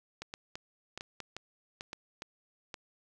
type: clicks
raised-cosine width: 0.2 ms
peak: -23 dBFS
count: 11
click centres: 0.22 / 0.339 / 0.555 / 0.976 / 1.009 / 1.203 / 1.366 / 1.809 / 1.931 / 2.221 / 2.742 s
effects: none